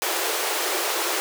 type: high-pass noise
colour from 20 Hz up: pink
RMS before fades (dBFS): -25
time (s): 0.02-1.2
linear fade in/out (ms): 0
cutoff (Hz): 330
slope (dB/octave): 96
effects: none